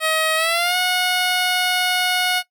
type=tone with pitch glide; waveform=10% pulse; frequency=634 to 728.3 Hz; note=D#5 to F#5; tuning=+32 to -28 cents; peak=-9 dBFS; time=0-2.43 s; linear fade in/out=50 ms; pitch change=+240 cents; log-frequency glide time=0.36-0.76 s; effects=noise-tail reverb RT60 0.1 s tail -17 dB re dry